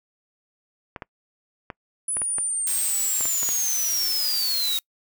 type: clicks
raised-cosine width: 0.5 ms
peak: -18 dBFS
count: 10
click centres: 0.962 / 1.022 / 1.702 / 2.169 / 2.218 / 2.384 / 3.209 / 3.255 / 3.431 / 3.49 s
type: linear sweep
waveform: sine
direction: down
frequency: 9990 to 3747 Hz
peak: -23 dBFS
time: 2.08-4.78 s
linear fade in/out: 5 ms
type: noise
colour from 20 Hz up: blue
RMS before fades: -28 dBFS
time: 2.67-4.79 s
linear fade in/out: 0 ms
effects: noise-tail reverb RT60 0.1 s tail -26 dB re dry